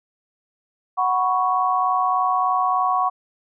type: chord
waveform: sine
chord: F# suspended fourth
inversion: none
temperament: just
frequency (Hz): 740 / 986.7 / 1110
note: F#5 / B5 / C#6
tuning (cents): 0 / -2 / +2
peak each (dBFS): -21 / -25 / -20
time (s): 0.97-3.1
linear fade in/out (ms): 20
effects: none